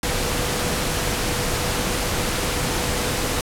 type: tone in noise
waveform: sine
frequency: 491.5 Hz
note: B4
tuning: 8 cents flat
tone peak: -32 dBFS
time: 0.03-3.41 s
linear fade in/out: 2 ms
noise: pink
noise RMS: -23 dBFS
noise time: 0.03-3.41 s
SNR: -12 dB
effects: low-pass 12000 Hz 12 dB/octave